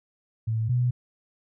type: tone pair in turn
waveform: sine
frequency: 111.6 / 123.39 Hz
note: A2 / B2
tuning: +25 / -1 cents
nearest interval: major second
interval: 174 cents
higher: second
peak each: -23 / -20 dBFS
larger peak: second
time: 0.47-0.69 / 0.69-0.91 s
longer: neither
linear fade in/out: 10 ms
effects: none